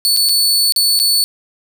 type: tone with dropouts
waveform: sawtooth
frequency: 4452 Hz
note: C#8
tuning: 7 cents sharp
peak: -8 dBFS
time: 0.05-1.24 s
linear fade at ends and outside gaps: 0 ms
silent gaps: 0.165-0.171 / 0.289-0.293 / 0.723-0.762 / 0.991-0.999 s
effects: none